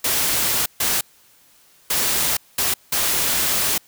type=noise bursts at uneven times; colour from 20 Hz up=white; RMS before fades=-20 dBFS; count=5; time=0.04-0.66 / 0.8-1.01 / 1.9-2.37 / 2.58-2.74 / 2.92-3.78 s; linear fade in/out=5 ms; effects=white hiss -54 dBFS RMS until 3.87 s